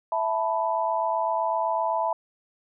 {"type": "chord", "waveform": "sine", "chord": "E suspended fourth", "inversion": "none", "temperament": "equal", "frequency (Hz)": [659.3, 880, 987.8], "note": ["E5", "A5", "B5"], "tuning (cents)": [0, 0, 0], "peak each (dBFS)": -27, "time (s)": [0.12, 2.13], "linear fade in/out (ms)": 2, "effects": []}